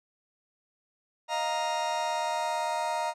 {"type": "chord", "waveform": "40% pulse", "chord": "Eb suspended second", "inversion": "none", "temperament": "just", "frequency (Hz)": [622.3, 700, 933.4], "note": ["Eb5", "F5", "Bb5"], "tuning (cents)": [0, 4, 2], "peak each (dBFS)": [-33, -33, -29], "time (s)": [1.28, 3.14], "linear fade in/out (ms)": 50, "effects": ["low-pass 7000 Hz 12 dB/octave"]}